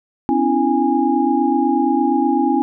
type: tone cluster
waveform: sine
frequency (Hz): 257 / 285.4 / 332.4 / 823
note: C4 / D4 / E4 / G#5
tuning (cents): -31 / -49 / +15 / -16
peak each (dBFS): -19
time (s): 0.29-2.62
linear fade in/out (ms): 0
effects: none